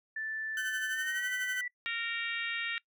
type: tone with pitch glide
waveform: sine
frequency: 1760 to 1964.2 Hz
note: A6 to B6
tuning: 0 to -10 cents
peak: -34 dBFS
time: 0.16-1.68 s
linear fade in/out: 5 ms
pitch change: +190 cents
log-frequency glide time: 0.89-1.29 s
type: tone with tremolo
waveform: 35% pulse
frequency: 1521 Hz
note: F#6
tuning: 47 cents sharp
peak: -31 dBFS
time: 0.57-1.61 s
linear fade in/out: 2 ms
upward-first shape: sine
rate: 12 Hz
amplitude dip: 55%
type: harmonic tone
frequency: 463.6 Hz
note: A#4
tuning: 10 cents flat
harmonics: 3 / 4 / 5 / 6 / 7 / 8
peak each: -42 / -37 / -38 / -39 / -45 / -43 dBFS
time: 1.86-2.78 s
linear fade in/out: 0 ms
effects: noise-tail reverb RT60 0.1 s tail -23 dB re dry